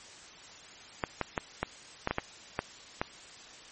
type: clicks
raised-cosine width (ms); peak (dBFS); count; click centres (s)
0.5; -13; 9; 1.038 / 1.213 / 1.378 / 1.63 / 2.074 / 2.11 / 2.184 / 2.591 / 3.015
effects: white hiss -50 dBFS RMS until 3.71 s + MP3 32 kbps